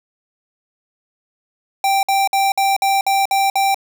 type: tone bursts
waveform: square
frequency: 784 Hz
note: G5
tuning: in tune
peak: -14 dBFS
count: 8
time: 1.84-3.745 s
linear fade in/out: 2 ms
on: 190 ms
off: 55 ms
effects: none